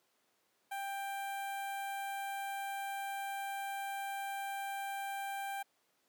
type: tone with notch filter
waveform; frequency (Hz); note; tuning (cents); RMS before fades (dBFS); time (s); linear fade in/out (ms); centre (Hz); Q
sawtooth; 790; G5; +13; -40; 0.71-5.63; 10; 5100; 0.78
effects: pink hiss -75 dBFS RMS until 6.08 s + high-pass 300 Hz 12 dB/octave